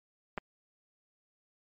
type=clicks; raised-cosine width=0.5 ms; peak=-20 / -23 dBFS; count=2; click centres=0.377 / 0.382 s; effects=MP3 48 kbps